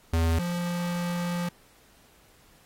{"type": "tone pair in turn", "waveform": "square", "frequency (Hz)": [82.41, 174.62], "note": ["E2", "F3"], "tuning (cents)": [0, 0], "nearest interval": "octave + minor second", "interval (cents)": 1300, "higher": "second", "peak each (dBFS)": [-22, -28], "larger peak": "first", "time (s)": [[0.13, 0.39], [0.39, 1.49]], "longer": "second", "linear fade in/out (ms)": 5, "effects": ["pink hiss -59 dBFS RMS until 2.65 s", "AAC 48 kbps"]}